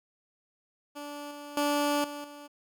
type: tone with level steps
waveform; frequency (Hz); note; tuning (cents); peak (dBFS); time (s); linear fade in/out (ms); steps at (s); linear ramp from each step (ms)
15% pulse; 290.7; D4; -18; -32 / -35 / -19 / -31 / -38; 0.95-2.48; 20; 1.31 / 1.57 / 2.04 / 2.24; 2
effects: none